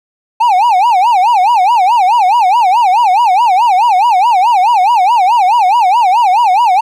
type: tone with vibrato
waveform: triangle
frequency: 840 Hz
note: G#5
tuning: 19 cents sharp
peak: -4 dBFS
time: 0.4-6.81 s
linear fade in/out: 10 ms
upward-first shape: sine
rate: 4.7 Hz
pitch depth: 260 cents each way
effects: none